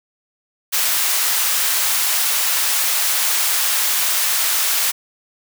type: high-pass noise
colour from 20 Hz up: white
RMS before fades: -18 dBFS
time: 0.72-4.92 s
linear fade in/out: 20 ms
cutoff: 830 Hz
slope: 12 dB/octave
effects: none